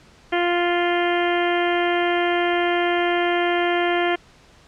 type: harmonic tone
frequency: 349.2 Hz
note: F4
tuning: in tune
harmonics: 1 / 2 / 3 / 4 / 5 / 6 / 7 / 8 / 9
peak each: -21 / -23 / -31 / -30 / -28 / -29 / -34 / -35 / -33 dBFS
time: 0.32-4.16 s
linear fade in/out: 10 ms
effects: pink hiss -51 dBFS RMS until 4.67 s + low-pass 6000 Hz 12 dB/octave